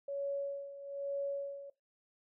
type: tone with tremolo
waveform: sine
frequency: 560 Hz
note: C#5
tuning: 18 cents sharp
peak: -33 dBFS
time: 0.08-1.7 s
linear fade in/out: 5 ms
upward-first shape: sine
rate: 1.1 Hz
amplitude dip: 75%
effects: noise-tail reverb RT60 0.2 s tail -18 dB re dry